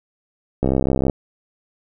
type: click train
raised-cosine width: 2 ms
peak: -5 dBFS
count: 32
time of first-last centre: 0.63-1.098 s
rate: 66.3 Hz
effects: none